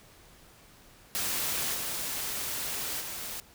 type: noise with level steps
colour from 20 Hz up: white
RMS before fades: -31 / -34 / -38 dBFS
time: 1.15-3.4 s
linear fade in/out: 0 ms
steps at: 1.74 / 3 s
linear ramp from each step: 10 ms
effects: pink hiss -56 dBFS RMS until 3.54 s